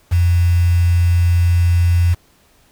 sine tone with quantisation, 87.1 Hz, F2, 4 cents flat, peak -10 dBFS, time 0.11-2.15 s, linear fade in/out 20 ms, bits 5, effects pink hiss -54 dBFS RMS until 2.71 s

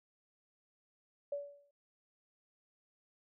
sine tone with exponential decay, 572 Hz, D5, 46 cents flat, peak -33 dBFS, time 1.32-1.71 s, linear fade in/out 5 ms, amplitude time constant 84 ms, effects none

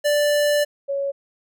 square / sine tone pair in turn, 587.3 / 556.6 Hz, D5 / C#5, 0 / +7 cents, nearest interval minor second, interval 93 cents, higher first, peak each -17 / -21 dBFS, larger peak first, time 0.04-0.65 / 0.88-1.12 s, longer first, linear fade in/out 20 ms, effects none

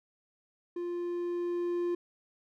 triangle tone with level ramp, 349.2 Hz, F4, in tune, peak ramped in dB -31 to -26 dBFS, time 0.76-1.95 s, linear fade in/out 5 ms, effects none

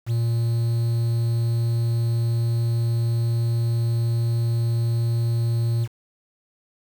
triangle tone with quantisation, 116.54 Hz, A#2, in tune, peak -17 dBFS, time 0.06-5.88 s, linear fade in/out 50 ms, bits 7, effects none

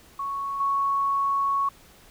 sine tone with level steps, 1108.7 Hz, C#6, in tune, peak -27 / -21 dBFS, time 0.19-1.69 s, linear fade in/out 5 ms, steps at 0.6 s, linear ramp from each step 5 ms, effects pink hiss -53 dBFS RMS until 2.1 s

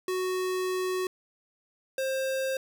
square tone pair in turn, 370 / 530.2 Hz, F#4 / C5, 0 / +23 cents, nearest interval tritone, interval 623 cents, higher second, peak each -28 dBFS, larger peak neither, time 0.08-1.07 / 1.98-2.57 s, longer first, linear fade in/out 2 ms, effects none

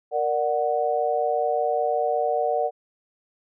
sine chord, Bb augmented, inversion none, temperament equal with one note detuned, 466.2 / 591.4 / 740 Hz, Bb4 / D5 / F#5, 0 / +12 / 0 cents, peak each -26 / -25 / -24 dBFS, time 0.11-2.71 s, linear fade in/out 50 ms, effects none

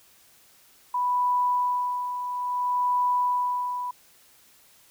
sine tone with tremolo, 987.8 Hz, B5, in tune, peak -20 dBFS, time 0.94-3.91 s, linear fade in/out 5 ms, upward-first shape sine, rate 0.59 Hz, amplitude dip 60%, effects white hiss -57 dBFS RMS until 4.9 s

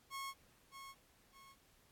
sawtooth tone with echo, 1092 Hz, C#6, 26 cents flat, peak -39 dBFS, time 0.1-0.34 s, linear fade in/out 50 ms, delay 610 ms, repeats 2, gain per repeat -8 dB, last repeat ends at 1.56 s, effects pink hiss -70 dBFS RMS until 1.91 s + AAC 64 kbps

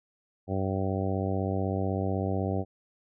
harmonic tone, 96 Hz, G2, 36 cents flat, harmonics 1 / 2 / 3 / 4 / 5 / 6 / 7 / 8, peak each -30 / -33 / -35 / -36 / -37 / -38 / -38 / -39 dBFS, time 0.47-2.65 s, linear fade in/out 50 ms, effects none

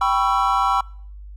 triangle chord, C# half-diminished seventh, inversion second, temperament equal with one note detuned, 784 / 987.8 / 1108.7 / 1333.1 Hz, G5 / B5 / C#6 / E6, 0 / 0 / 0 / +19 cents, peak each -20 dBFS, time 0.01-0.81 s, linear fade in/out 5 ms, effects noise-tail reverb RT60 0.6 s tail -25 dB re dry + added 50 Hz sine -35 dBFS peak until 1.36 s

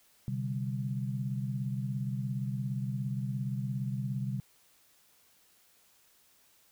sine chord, C suspended second, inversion none, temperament equal with one note detuned, 129.61 / 146.83 / 196 Hz, C3 / D3 / G3, -16 / 0 / 0 cents, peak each -33 / -39 / -37 dBFS, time 0.28-4.4 s, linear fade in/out 0 ms, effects white hiss -65 dBFS RMS until 6.71 s

